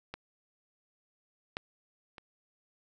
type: clicks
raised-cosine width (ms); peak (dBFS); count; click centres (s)
0.3; -23 / -18 / -30; 3; 0.14 / 1.569 / 2.182
effects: none